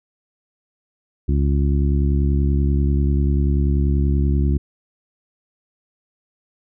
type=harmonic tone; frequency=70.3 Hz; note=C#2; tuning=25 cents sharp; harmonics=1 / 2 / 3 / 4 / 5; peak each=-16 / -22 / -26 / -28 / -30 dBFS; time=1.28-4.58 s; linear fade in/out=10 ms; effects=none